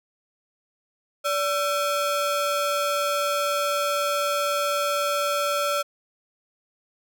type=ring-modulated tone; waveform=45% pulse; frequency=960 Hz; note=B5; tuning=49 cents flat; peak=-19 dBFS; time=1.24-5.83 s; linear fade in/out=20 ms; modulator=382 Hz; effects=none